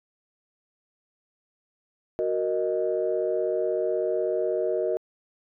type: chord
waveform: sine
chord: D# minor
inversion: first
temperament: equal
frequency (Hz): 370 / 466.2 / 622.3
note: F#4 / A#4 / D#5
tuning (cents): 0 / 0 / 0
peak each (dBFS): -27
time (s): 2.19-4.97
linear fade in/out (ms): 0
effects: tanh soft clip ceiling -14 dBFS